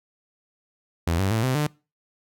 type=tone with pitch steps; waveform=sawtooth; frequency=83.8 / 96.82 / 111.86 / 129.24 / 149.31 Hz; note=E2 / G2 / A2 / C3 / D3; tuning=+29 / -21 / +29 / -21 / +29 cents; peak=-17 dBFS; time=1.07-1.67 s; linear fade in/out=5 ms; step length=120 ms; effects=noise-tail reverb RT60 0.3 s tail -23 dB re dry